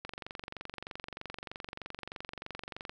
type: click train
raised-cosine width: 0.3 ms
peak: -24 dBFS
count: 67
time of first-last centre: 0.05-2.895 s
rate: 23.2 Hz
effects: none